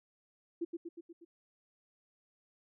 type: tone with echo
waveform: sine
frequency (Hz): 338.3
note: E4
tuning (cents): +45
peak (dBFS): -32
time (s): 0.61-0.65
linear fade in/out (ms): 10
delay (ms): 120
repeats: 5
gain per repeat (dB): -4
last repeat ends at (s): 1.25
effects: none